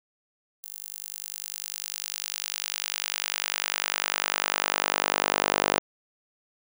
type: tone with high-pass filter sweep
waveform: sawtooth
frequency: 50 Hz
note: G1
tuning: 35 cents sharp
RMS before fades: -30 dBFS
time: 0.63-5.79 s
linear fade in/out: 5 ms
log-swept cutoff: 11000 to 560 Hz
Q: 0.73
effects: none